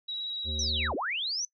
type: tone with vibrato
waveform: sine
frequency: 3863 Hz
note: B7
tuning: 39 cents flat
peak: -32 dBFS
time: 0.08-0.88 s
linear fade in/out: 10 ms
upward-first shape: square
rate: 16 Hz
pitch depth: 16 cents each way
type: harmonic tone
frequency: 76 Hz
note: D#2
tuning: 40 cents flat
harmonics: 1 / 3 / 5 / 7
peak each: -33 / -43 / -47 / -50 dBFS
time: 0.44-0.95 s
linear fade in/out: 50 ms
type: linear two-way sweep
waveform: sine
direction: down then up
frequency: 6130 to 231.9 to 6130 Hz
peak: -29 dBFS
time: 0.59-1.45 s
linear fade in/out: 2 ms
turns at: 0.95 s
effects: noise-tail reverb RT60 0.1 s tail -21 dB re dry